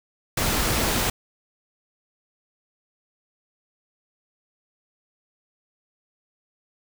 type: noise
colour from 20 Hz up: pink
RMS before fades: -23 dBFS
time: 0.37-1.1 s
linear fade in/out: 5 ms
effects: none